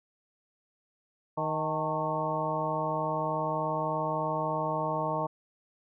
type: harmonic tone with a mistuned harmonic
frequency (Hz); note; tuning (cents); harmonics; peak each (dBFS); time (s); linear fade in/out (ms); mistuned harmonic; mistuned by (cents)
156.6; D#3; +11; 1 / 2 / 3 / 4 / 5 / 6 / 7; -36 / -39 / -38 / -33 / -39 / -33 / -35; 1.37-5.27; 10; 6; -68
effects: none